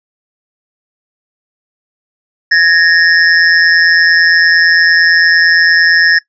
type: ring-modulated tone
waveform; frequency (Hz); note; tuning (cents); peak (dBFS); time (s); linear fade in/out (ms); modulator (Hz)
square; 1760; A6; 0; -3; 2.51-6.19; 10; 84.4
effects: noise-tail reverb RT60 0.1 s tail -20 dB re dry + resampled to 16000 Hz